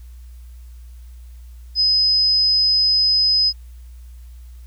sine tone, 5040 Hz, D#8, 21 cents sharp, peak -13 dBFS, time 1.75-3.53 s, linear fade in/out 50 ms, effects added 60 Hz sine -36 dBFS peak until 4.66 s + white hiss -58 dBFS RMS until 4.66 s

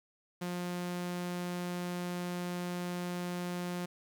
sawtooth tone, 177.2 Hz, F3, 25 cents sharp, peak -31 dBFS, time 0.41-3.86 s, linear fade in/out 10 ms, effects 11-bit

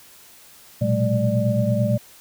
sine tone cluster, 116.7 / 125.6 / 188.1 / 211 / 590 Hz, A#2 / B2 / F#3 / G#3 / D5, +2 / +30 / +29 / +28 / +8 cents, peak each -21 / -26 / -26 / -24 / -24 dBFS, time 0.81-1.98 s, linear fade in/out 10 ms, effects white hiss -48 dBFS RMS until 2.2 s

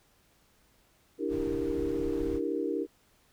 sine chord, E half-diminished seventh, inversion third, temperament equal with one note detuned, 293.7 / 329.6 / 393.1 / 466.2 Hz, D4 / E4 / G4 / Bb4, 0 / 0 / +5 / 0 cents, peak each -34 dBFS, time 1.18-2.87 s, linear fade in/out 50 ms
brown noise, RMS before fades -40 dBFS, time 1.28-2.41 s, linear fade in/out 50 ms
effects pink hiss -66 dBFS RMS until 3.32 s

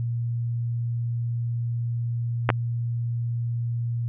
clicks, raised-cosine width 0.5 ms, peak -4 dBFS, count 2, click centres 2.491 / 2.502 s, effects added 118 Hz sine -24 dBFS peak until 4.08 s + resampled to 8000 Hz

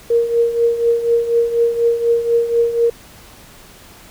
sine tone with tremolo, 467.6 Hz, A#4, 5 cents sharp, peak -9 dBFS, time 0.1-2.9 s, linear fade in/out 5 ms, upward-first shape triangle, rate 4.1 Hz, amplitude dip 75%, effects pink hiss -42 dBFS RMS until 4.1 s

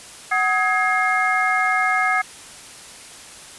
sine tone cluster, 748 / 1264 / 1661 / 2133 Hz, F#5 / D#6 / G#6 / C7, +19 / +27 / 0 / +33 cents, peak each -22 dBFS, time 0.31-2.22 s, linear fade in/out 10 ms, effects white hiss -40 dBFS RMS until 3.58 s + resampled to 24000 Hz

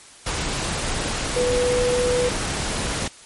sine tone in noise, 493.9 Hz, B4, in tune, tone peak -18 dBFS, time 1.36-2.29 s, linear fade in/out 5 ms, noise pink, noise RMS -25 dBFS, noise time 0.26-3.08 s, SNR +4 dB, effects white hiss -45 dBFS RMS until 3.25 s + MP3 48 kbps

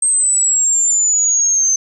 sine exponential sweep, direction down, 8372 to 6200 Hz, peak -11 dBFS, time 0.02-1.76 s, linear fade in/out 5 ms, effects none

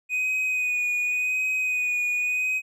triangle tone with vibrato, 2489 Hz, D#7, in tune, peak -21 dBFS, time 0.09-2.62 s, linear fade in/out 50 ms, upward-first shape sine, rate 0.89 Hz, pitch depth 24 cents each way, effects none

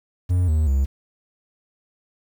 triangle tone with pitch steps, 89.6 / 78 / 67.9 Hz, F2 / D#2 / C#2, +45 / +5 / -35 cents, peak -14 dBFS, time 0.29-0.86 s, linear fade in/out 20 ms, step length 190 ms, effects 8-bit

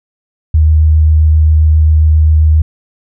sine tone with vibrato, 77.78 Hz, D#2, in tune, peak -4 dBFS, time 0.54-2.62 s, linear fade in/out 5 ms, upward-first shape sine, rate 7.5 Hz, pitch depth 10 cents each way, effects none

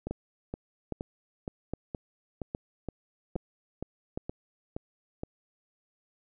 two click trains, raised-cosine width 2 ms, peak -19 / -21 dBFS, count 6 / 12, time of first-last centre 0.11-4.175 / 0.07-5.234 s, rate 1.23 / 2.13 Hz, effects none

